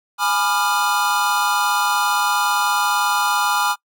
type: chord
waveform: square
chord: G# diminished seventh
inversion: none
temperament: equal with one note detuned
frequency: 830.6 / 987.8 / 1202.8 / 1396.9 Hz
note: G#5 / B5 / D6 / F6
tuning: 0 / 0 / +41 / 0 cents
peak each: -23 dBFS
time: 0.18-3.76 s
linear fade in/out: 50 ms
effects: noise-tail reverb RT60 0.1 s tail -24 dB re dry